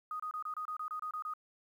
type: tone bursts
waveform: sine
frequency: 1244.5 Hz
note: D#6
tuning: in tune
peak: -36 dBFS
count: 11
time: 0.11-1.337 s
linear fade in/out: 2 ms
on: 87 ms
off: 27 ms
effects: 11-bit